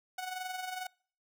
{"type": "tone with amplitude modulation", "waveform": "sawtooth", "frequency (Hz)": 740, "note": "F#5", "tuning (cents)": 0, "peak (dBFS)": -31, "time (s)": [0.18, 0.87], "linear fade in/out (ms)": 5, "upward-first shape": "sine", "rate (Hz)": 22.2, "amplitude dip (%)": 55, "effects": ["noise-tail reverb RT60 0.5 s tail -26 dB re dry"]}